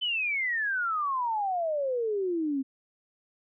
sine exponential sweep, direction down, 3074 to 261.6 Hz, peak -26 dBFS, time 0.01-2.63 s, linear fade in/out 20 ms, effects none

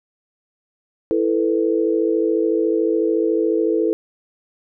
sine chord, E suspended fourth, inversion none, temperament equal, 329.6 / 440 / 493.9 Hz, E4 / A4 / B4, 0 / 0 / 0 cents, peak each -19 / -19 / -23 dBFS, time 1.11-3.93 s, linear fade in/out 0 ms, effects none

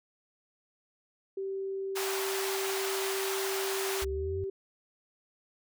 sine tone, 387.9 Hz, G4, 18 cents flat, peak -32 dBFS, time 1.37-4.5 s, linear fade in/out 5 ms
pink high-pass noise, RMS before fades -35 dBFS, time 1.95-4.05 s, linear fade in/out 20 ms, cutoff 650 Hz, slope 48 dB/octave
sine exponential sweep, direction up, 65.41 to 93.5 Hz, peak -34 dBFS, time 4.02-4.44 s, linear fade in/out 0 ms
effects none

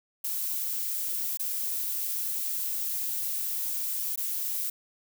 violet noise with dropouts, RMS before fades -31 dBFS, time 0.24-4.7 s, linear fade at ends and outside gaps 5 ms, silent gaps 1.373-1.394 / 4.159-4.175 s, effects none

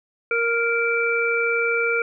harmonic tone, 466.2 Hz, A#4, in tune, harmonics 1 / 3 / 5, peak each -23 / -23 / -23 dBFS, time 0.31-2.02 s, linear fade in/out 2 ms, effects none

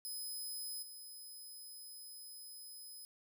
10% pulse tone with level steps, 5060 Hz, D#8, 28 cents sharp, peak -36 / -44 dBFS, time 0.05-3.05 s, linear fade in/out 0 ms, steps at 0.82 s, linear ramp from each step 10 ms, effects none

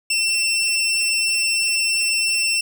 20% pulse tone, 2697 Hz, E7, 39 cents sharp, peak -13 dBFS, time 0.1-2.61 s, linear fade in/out 5 ms, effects none

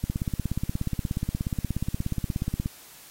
click train, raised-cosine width 5 ms, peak -14 dBFS, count 45, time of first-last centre 0.04-2.659 s, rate 16.8 Hz, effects white hiss -49 dBFS RMS until 3.1 s + AAC 48 kbps

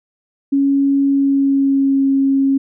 sine tone with pitch glide, 277.2 to 272.3 Hz, C#4 to C#4, 0 to -31 cents, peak -11 dBFS, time 0.52-2.58 s, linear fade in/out 10 ms, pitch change -31 cents, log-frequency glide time 1.07-2.06 s, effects none

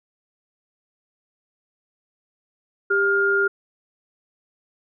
sine tone pair together, 396.1 / 1411.5 Hz, G4 / F6, +18 / +18 cents, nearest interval octave + minor seventh, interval 2200 cents, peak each -21 / -18 dBFS, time 2.9-3.48 s, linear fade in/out 10 ms, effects none

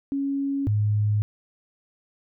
sine tone pair in turn, 277.2 / 104.98 Hz, C#4 / G#2, 0 / +19 cents, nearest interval octave + perfect fourth, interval 1681 cents, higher first, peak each -23 / -19 dBFS, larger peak second, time 0.12-0.67 / 0.67-1.22 s, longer neither, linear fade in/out 0 ms, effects none

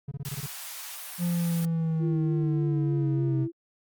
triangle tone bursts, 140 Hz, C#3, 18 cents sharp, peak -29 dBFS, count 7, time 0.08-0.463 s, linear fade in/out 5 ms, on 35 ms, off 23 ms
white high-pass noise, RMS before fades -39 dBFS, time 0.25-1.65 s, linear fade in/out 0 ms, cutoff 690 Hz, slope 24 dB/octave
triangle linear sweep, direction down, 175.3 to 130.81 Hz, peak -22 dBFS, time 1.18-3.48 s, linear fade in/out 50 ms
sine tone with vibrato, 331.1 Hz, E4, 8 cents sharp, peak -29 dBFS, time 1.99-3.52 s, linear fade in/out 50 ms, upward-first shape sine, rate 3.4 Hz, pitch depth 47 cents each way
effects Opus 48 kbps

